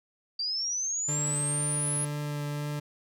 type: linear sweep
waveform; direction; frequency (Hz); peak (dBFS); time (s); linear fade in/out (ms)
sine; up; 4648 to 10548; -28; 0.39-2.05; 5
type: tone with vibrato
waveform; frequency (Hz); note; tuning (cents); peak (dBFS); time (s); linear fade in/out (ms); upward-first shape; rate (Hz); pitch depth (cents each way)
40% pulse; 146.83; D3; 0; -30; 1.08-2.8; 10; triangle; 2; 11
effects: none